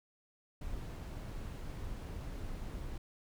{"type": "noise", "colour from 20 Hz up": "brown", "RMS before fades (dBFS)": -42, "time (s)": [0.61, 2.98], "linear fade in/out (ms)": 5, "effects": []}